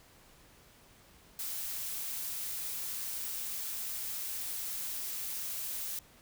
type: noise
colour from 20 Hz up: blue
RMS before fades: -38 dBFS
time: 1.39-5.99 s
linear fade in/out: 2 ms
effects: pink hiss -60 dBFS RMS until 6.21 s